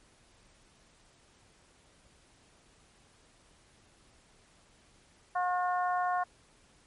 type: harmonic tone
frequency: 360 Hz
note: F#4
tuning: 47 cents flat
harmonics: 2 / 3 / 4 / 5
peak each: -29 / -33 / -38 / -44 dBFS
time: 5.35-6.24 s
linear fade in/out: 10 ms
effects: pink hiss -63 dBFS RMS until 6.86 s + MP3 48 kbps